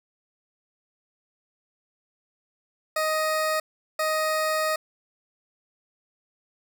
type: tone bursts at uneven times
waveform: 20% pulse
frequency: 625 Hz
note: D#5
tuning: 8 cents sharp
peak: -18 dBFS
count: 2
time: 2.96-3.6 / 3.99-4.76 s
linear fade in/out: 5 ms
effects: none